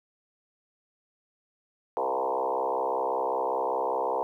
sine tone with frequency modulation, 696 Hz, F5, 6 cents flat, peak -25 dBFS, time 1.97-4.23 s, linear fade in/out 0 ms, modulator 65.2 Hz, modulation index 4.5, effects 11-bit

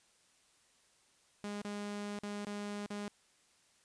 sawtooth tone with dropouts, 205.4 Hz, G#3, 19 cents flat, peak -35 dBFS, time 1.44-3.08 s, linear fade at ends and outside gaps 0 ms, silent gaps 1.617-1.648 / 2.188-2.234 / 2.449-2.469 / 2.862-2.904 s, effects white hiss -69 dBFS RMS until 3.84 s + resampled to 22050 Hz

